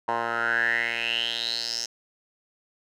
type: tone with band-pass filter sweep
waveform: 10% pulse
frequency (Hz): 116.54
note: A#2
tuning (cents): 0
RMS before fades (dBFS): -27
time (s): 0.08-1.86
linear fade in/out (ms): 5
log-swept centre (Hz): 980 to 5800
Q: 7.8
effects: none